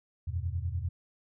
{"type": "chord", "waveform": "sine", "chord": "E suspended second", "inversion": "none", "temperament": "equal", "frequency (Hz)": [82.41, 92.5, 123.47], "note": ["E2", "F#2", "B2"], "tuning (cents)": [0, 0, 0], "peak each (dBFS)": [-33, -34, -39], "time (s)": [0.27, 0.89], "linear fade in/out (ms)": 10, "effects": []}